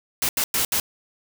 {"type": "noise bursts at uneven times", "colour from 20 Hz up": "white", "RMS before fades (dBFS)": -22, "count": 4, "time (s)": [[0.22, 0.29], [0.37, 0.44], [0.54, 0.65], [0.72, 0.8]], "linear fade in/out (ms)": 2, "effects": []}